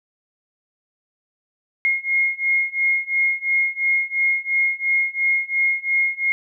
sine beating tone pair, 2146 / 2148.9 Hz, C7 / C7, +43 / +46 cents, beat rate 2.9 Hz, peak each -21 / -20 dBFS, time 1.85-6.32 s, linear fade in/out 0 ms, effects none

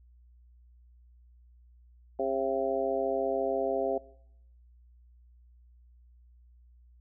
harmonic tone with a mistuned harmonic, 134.3 Hz, C3, 46 cents sharp, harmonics 2 / 3 / 4 / 5 / 6, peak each -38 / -32 / -32 / -32 / -40 dBFS, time 2.19-3.98 s, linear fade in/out 5 ms, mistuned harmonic 6, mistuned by -62 cents, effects noise-tail reverb RT60 0.8 s tail -22 dB re dry + added 60 Hz sine -55 dBFS peak until 7 s

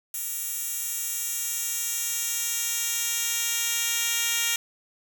10% pulse tone with high-pass filter sweep, 466.2 Hz, A#4, in tune, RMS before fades -28 dBFS, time 0.14-4.56 s, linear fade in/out 2 ms, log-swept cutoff 10000 to 3500 Hz, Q 0.81, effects 8-bit

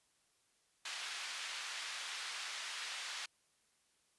white band-pass noise, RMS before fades -44 dBFS, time 0.85-3.26 s, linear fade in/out 5 ms, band 1200 to 4200 Hz, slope 12 dB/octave, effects white hiss -75 dBFS RMS until 4.18 s + resampled to 24000 Hz

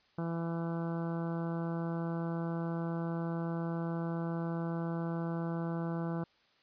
harmonic tone, 167.2 Hz, E3, 25 cents sharp, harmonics 1 / 2 / 3 / 4 / 5 / 6 / 7 / 8 / 9, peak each -34 / -40 / -44 / -46 / -48 / -50 / -51 / -52 / -53 dBFS, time 0.18-6.24 s, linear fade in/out 5 ms, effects white hiss -68 dBFS RMS until 6.62 s + resampled to 11025 Hz

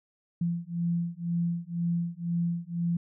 sine beating tone pair, 170 / 172 Hz, F3 / F3, -46 / -26 cents, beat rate 2 Hz, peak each -30 dBFS, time 0.41-2.97 s, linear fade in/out 5 ms, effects none

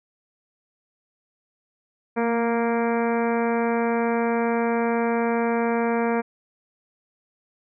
harmonic tone with a mistuned harmonic, 233.1 Hz, A#3, in tune, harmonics 1 / 2 / 3 / 4 / 5 / 6 / 7 / 8 / 9 / 10, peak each -24 / -24 / -29 / -30 / -36 / -36 / -36 / -41 / -40 / -38 dBFS, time 2.16-6.22 s, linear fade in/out 20 ms, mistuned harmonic 1, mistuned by -19 cents, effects none

